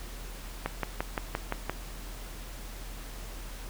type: click train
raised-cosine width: 0.5 ms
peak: -14 dBFS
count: 7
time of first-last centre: 0.66-1.696 s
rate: 5.79 Hz
effects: added 41 Hz sine -40 dBFS peak until 3.69 s + pink hiss -46 dBFS RMS until 3.69 s

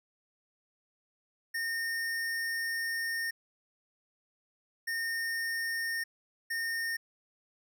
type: tone bursts at uneven times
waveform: square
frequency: 1830 Hz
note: A#6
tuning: 32 cents flat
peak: -32 dBFS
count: 3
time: 1.54-3.31 / 4.87-6.04 / 6.5-6.97 s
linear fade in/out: 10 ms
effects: none

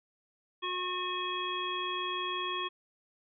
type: harmonic tone with a mistuned harmonic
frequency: 362.6 Hz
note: F#4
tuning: 35 cents flat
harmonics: 1 / 3 / 5 / 7 / 9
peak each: -40 / -35 / -44 / -41 / -37 dBFS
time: 0.62-2.69 s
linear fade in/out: 20 ms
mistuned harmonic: 9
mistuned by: +25 cents
effects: none

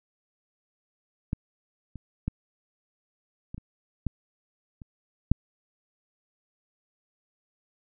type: clicks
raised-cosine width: 5 ms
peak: -15 / -27 / -15 / -24 / -28 / -15 / -30 / -6 dBFS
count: 8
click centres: 1.331 / 1.957 / 2.28 / 3.545 / 3.58 / 4.067 / 4.818 / 5.316 s
effects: none

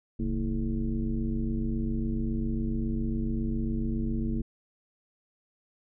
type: tone with frequency modulation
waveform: sine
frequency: 130.81 Hz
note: C3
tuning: in tune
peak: -26 dBFS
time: 0.19-4.42 s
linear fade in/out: 10 ms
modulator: 96.3 Hz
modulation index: 1.8
effects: none

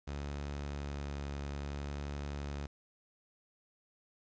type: tone with vibrato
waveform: sawtooth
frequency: 71.3 Hz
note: C#2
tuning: 49 cents sharp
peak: -34 dBFS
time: 0.07-2.67 s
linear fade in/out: 10 ms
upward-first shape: sine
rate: 0.6 Hz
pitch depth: 10 cents each way
effects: resampled to 16000 Hz + 10-bit

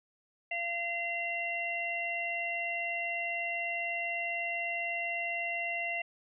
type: harmonic tone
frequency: 686 Hz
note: F5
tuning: 31 cents flat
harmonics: 1 / 3 / 4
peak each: -38 / -35 / -36 dBFS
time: 0.51-6.02 s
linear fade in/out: 5 ms
effects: none

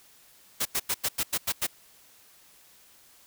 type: noise bursts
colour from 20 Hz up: white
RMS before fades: -27 dBFS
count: 8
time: 0.6-1.669 s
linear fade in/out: 10 ms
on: 54 ms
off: 91 ms
effects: white hiss -57 dBFS RMS until 3.26 s

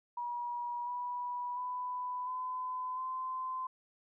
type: tone with pitch steps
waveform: sine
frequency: 962 / 978.8 / 995.9 / 1013.3 / 1031 Hz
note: B5 / B5 / B5 / B5 / C6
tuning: -46 / -16 / +14 / +44 / -26 cents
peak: -35 dBFS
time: 0.17-3.67 s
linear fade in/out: 5 ms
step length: 700 ms
effects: none

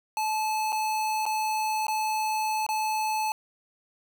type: tone with dropouts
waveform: square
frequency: 866 Hz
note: A5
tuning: 28 cents flat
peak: -26 dBFS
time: 0.17-3.32 s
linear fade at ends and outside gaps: 1 ms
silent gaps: 0.722-0.727 / 1.255-1.263 / 1.868-1.882 / 2.665-2.689 s
effects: none

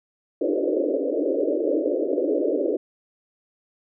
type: band-pass noise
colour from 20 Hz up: pink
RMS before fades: -23 dBFS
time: 0.41-2.77 s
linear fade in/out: 5 ms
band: 280 to 600 Hz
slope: 96 dB/octave
effects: none

